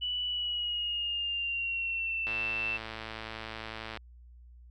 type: tone with pitch glide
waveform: sine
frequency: 2960 to 2668 Hz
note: F#7 to E7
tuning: 0 to +20 cents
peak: -30 dBFS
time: 0.01-2.78 s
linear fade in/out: 20 ms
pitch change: -180 cents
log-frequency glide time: 0.26-2.26 s
type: click train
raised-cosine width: 0.3 ms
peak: -23 dBFS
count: 190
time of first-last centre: 2.27-3.973 s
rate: 111 Hz
effects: added 60 Hz sine -50 dBFS peak until 4.7 s